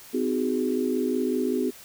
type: chord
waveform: sine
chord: Ab dominant seventh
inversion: first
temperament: equal with one note detuned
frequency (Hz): 255.1 / 311.1 / 370 / 415.3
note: C4 / Eb4 / Gb4 / Ab4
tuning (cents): -44 / 0 / 0 / 0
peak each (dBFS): -26 / -32 / -28 / -29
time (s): 0.13-1.71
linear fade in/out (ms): 20
effects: white hiss -47 dBFS RMS until 1.84 s